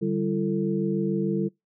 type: tone cluster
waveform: sine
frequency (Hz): 147.8 / 194.7 / 339 / 445.2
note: D3 / G3 / E4 / A4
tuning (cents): +11 / -12 / +49 / +20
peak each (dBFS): -31 / -26 / -28 / -30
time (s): 0.01-1.49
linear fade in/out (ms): 20
effects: noise-tail reverb RT60 0.2 s tail -26 dB re dry